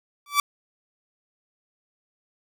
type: tone with exponential growth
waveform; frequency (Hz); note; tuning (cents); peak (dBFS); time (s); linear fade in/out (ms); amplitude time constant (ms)
sawtooth; 1158; D6; -25; -10; 0.26-0.4; 2; 29
effects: none

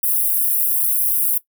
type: high-pass noise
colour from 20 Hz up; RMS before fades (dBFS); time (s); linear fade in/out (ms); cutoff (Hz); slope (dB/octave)
white; -18; 0.03-1.38; 5; 10000; 48
effects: noise-tail reverb RT60 0.1 s tail -17 dB re dry

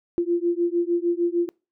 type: beating tone pair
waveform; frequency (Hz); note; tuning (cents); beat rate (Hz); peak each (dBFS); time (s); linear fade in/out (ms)
sine; 342.3 / 348.9; F4 / F4; -35 / -2; 6.6; -23; 0.18-1.49; 0
effects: noise-tail reverb RT60 0.3 s tail -25 dB re dry

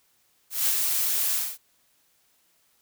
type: noise with ADSR envelope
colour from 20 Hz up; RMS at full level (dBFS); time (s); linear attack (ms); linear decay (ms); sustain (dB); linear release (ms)
blue; -22; 0.5-1.58; 170; 69; -3; 230
effects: white hiss -66 dBFS RMS until 2.81 s

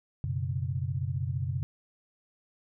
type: chord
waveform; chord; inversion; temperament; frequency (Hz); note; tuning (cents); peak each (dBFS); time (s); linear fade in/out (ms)
sine; F# suspended fourth; none; equal; 92.5 / 123.47 / 138.59; F#2 / B2 / C#3; 0 / 0 / 0; -33; 0.24-1.63; 0
effects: none

